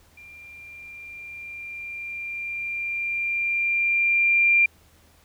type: tone with level ramp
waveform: sine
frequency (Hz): 2383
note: D7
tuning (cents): +25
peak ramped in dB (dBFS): -43 to -14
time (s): 0.17-4.66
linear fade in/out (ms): 5
effects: added 79 Hz sine -58 dBFS peak until 5.24 s + pink hiss -58 dBFS RMS until 5.24 s